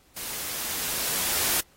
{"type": "noise with level ramp", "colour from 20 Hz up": "white", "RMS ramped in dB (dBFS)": [-35, -24], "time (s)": [0.16, 1.61], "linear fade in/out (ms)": 10, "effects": ["pink hiss -60 dBFS RMS until 1.76 s", "AAC 48 kbps"]}